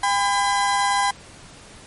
35% pulse tone pair together, 803.9 / 1007 Hz, G5 / B5, +43 / +33 cents, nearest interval major third, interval 390 cents, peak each -19 / -19 dBFS, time 0.03-1.11 s, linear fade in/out 5 ms, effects pink hiss -44 dBFS RMS until 1.86 s + MP3 48 kbps

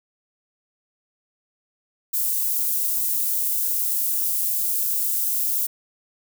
white high-pass noise, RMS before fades -23 dBFS, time 2.13-5.67 s, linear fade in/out 10 ms, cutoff 12000 Hz, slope 12 dB/octave, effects none

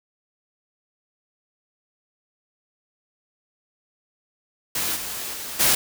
white noise with level steps, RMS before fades -25 / -31 / -33 / -18 dBFS, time 4.75-5.75 s, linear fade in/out 5 ms, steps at 4.95 / 5.32 / 5.59 s, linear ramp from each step 20 ms, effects none

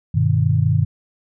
sine chord, G augmented, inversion none, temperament just, 98 / 122.5 / 153.12 Hz, G2 / B2 / D#3, 0 / -14 / -27 cents, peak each -18 dBFS, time 0.14-0.85 s, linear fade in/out 10 ms, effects none

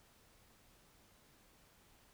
silence, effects pink hiss -67 dBFS RMS until 2.13 s

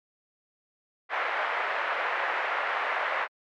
white band-pass noise, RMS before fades -29 dBFS, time 1.09-3.28 s, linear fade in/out 50 ms, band 540 to 2000 Hz, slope 24 dB/octave, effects MP3 96 kbps

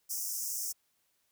pink high-pass noise, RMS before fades -36 dBFS, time 0.09-0.73 s, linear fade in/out 20 ms, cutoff 5300 Hz, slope 96 dB/octave, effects white hiss -75 dBFS RMS until 1.31 s

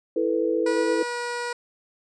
sine chord, E suspended fourth, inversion none, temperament equal, 329.6 / 440 / 493.9 Hz, E4 / A4 / B4, 0 / 0 / 0 cents, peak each -25 dBFS, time 0.16-1.03 s, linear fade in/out 5 ms
15% pulse tone with pitch glide, 485.1 to 482 Hz, B4 to B4, -31 to -42 cents, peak -21 dBFS, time 0.66-1.53 s, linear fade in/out 5 ms, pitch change -11 cents, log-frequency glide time 0.89-1.18 s
effects resampled to 22050 Hz

